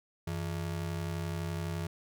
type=ring-modulated tone; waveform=square; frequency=127.8 Hz; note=C3; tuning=40 cents flat; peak=-31 dBFS; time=0.27-1.87 s; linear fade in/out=5 ms; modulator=35.9 Hz; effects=none